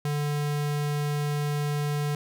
square tone, 146.83 Hz, D3, in tune, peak -26 dBFS, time 0.05-2.15 s, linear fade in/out 2 ms, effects none

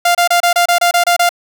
sawtooth tone bursts, 698 Hz, F5, 1 cent flat, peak -5 dBFS, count 10, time 0.05-1.292 s, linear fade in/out 5 ms, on 99 ms, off 28 ms, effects none

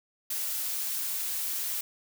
blue noise, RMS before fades -32 dBFS, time 0.3-1.81 s, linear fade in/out 5 ms, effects none

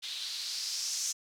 violet noise with low-pass filter sweep, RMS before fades -36 dBFS, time 0.02-1.13 s, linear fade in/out 20 ms, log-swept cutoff 3600 to 6300 Hz, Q 3.6, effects none

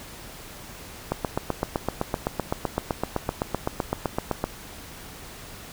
click train, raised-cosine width 1 ms, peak -9 dBFS, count 27, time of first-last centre 1.12-4.441 s, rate 7.83 Hz, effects pink hiss -42 dBFS RMS until 5.72 s

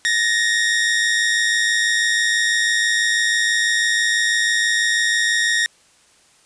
sawtooth tone pair together, 1760 / 1866.1 Hz, A6 / A#6, 0 / +1 cents, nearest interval minor second, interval 101 cents, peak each -20 / -13 dBFS, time 0.05-5.66 s, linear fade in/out 0 ms, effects white hiss -54 dBFS RMS until 6.45 s + resampled to 22050 Hz

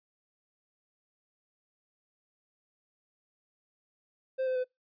triangle tone with pitch steps, 523.3 / 514.6 / 506.1 Hz, C5 / C5 / B4, 0 / -29 / +42 cents, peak -26 dBFS, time 4.38-4.644 s, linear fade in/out 20 ms, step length 88 ms, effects noise-tail reverb RT60 0.2 s tail -26 dB re dry + resampled to 11025 Hz

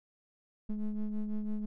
triangle ring-modulated tone, 107 Hz, A2, 48 cents flat, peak -26 dBFS, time 0.69-1.66 s, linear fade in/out 10 ms, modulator 104 Hz, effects none

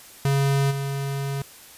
square tone with level steps, 138.5 Hz, C#3, 1 cent flat, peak -19 / -26 dBFS, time 0.25-1.42 s, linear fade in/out 2 ms, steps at 0.7 s, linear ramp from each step 20 ms, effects white hiss -46 dBFS RMS until 1.77 s + resampled to 32000 Hz

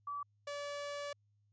sine / sawtooth tone pair in turn, 1151 / 575.5 Hz, D6 / D5, -35 / -35 cents, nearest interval octave, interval 1200 cents, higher first, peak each -38 / -36 dBFS, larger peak second, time 0.07-0.23 / 0.47-1.13 s, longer second, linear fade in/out 5 ms, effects added 103 Hz sine -70 dBFS peak until 1.52 s + resampled to 16000 Hz

